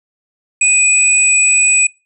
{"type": "tone pair together", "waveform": "sine", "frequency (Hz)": [2484, 7886], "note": ["D#7", "B8"], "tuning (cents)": [-3, -4], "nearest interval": "octave + minor sixth", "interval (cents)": 1999, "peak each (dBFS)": -11, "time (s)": [0.61, 1.87], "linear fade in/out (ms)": 5, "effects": ["noise-tail reverb RT60 0.3 s tail -25 dB re dry"]}